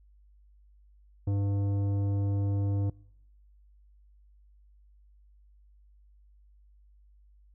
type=tone with tanh clipping; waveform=sine; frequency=100 Hz; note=G2; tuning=35 cents sharp; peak=-27 dBFS; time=1.27-2.9 s; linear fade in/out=5 ms; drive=12 dB; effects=noise-tail reverb RT60 0.8 s tail -26 dB re dry + added 50 Hz sine -56 dBFS peak until 7.54 s